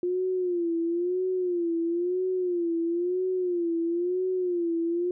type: tone with vibrato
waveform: sine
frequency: 351.9 Hz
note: F4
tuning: 13 cents sharp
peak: -24 dBFS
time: 0.03-5.11 s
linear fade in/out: 2 ms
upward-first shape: sine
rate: 1 Hz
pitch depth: 96 cents each way
effects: none